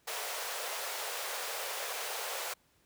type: high-pass noise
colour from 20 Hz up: pink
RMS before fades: -38 dBFS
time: 0.07-2.54 s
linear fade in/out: 10 ms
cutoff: 450 Hz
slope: 48 dB/octave
effects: pink hiss -69 dBFS RMS until 2.85 s + high-pass 60 Hz 12 dB/octave